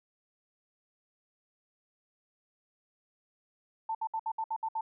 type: tone bursts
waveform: sine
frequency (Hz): 890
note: A5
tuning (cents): +20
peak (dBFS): -30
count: 8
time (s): 3.89-4.81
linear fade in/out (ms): 5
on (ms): 59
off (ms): 64
effects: none